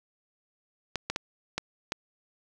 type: clicks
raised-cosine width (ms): 0.2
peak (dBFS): -12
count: 5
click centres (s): 0.957 / 1.1 / 1.161 / 1.58 / 1.921
effects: none